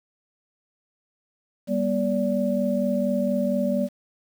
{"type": "tone cluster", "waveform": "sine", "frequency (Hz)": [197.4, 241.7, 578], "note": ["G3", "B3", "D5"], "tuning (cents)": [12, -37, -28], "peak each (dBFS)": -25, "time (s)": [1.67, 3.89], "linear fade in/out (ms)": 50, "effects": ["8-bit"]}